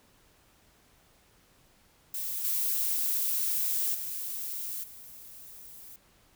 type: noise with level steps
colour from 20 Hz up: violet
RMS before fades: -34 / -29 / -36 / -48 dBFS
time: 2.14-5.96 s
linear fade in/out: 2 ms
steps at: 2.44 / 3.94 / 4.83 s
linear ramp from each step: 10 ms
effects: pink hiss -63 dBFS RMS until 6.35 s